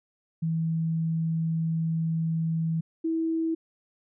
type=tone pair in turn; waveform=sine; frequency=162.7 / 325.4 Hz; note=E3 / E4; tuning=-22 / -22 cents; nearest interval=octave; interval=1200 cents; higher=second; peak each=-24 dBFS; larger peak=neither; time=0.42-2.81 / 3.04-3.55 s; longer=first; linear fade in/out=10 ms; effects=none